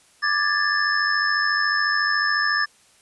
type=tone cluster; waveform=sine; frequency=1182 / 1668 / 1762 / 5240 Hz; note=D6 / G#6 / A6 / E8; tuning=+11 / +7 / +2 / -11 cents; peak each=-25 / -24 / -22 / -27 dBFS; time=0.22-2.66 s; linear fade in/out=20 ms; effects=white hiss -56 dBFS RMS until 3.01 s + resampled to 24000 Hz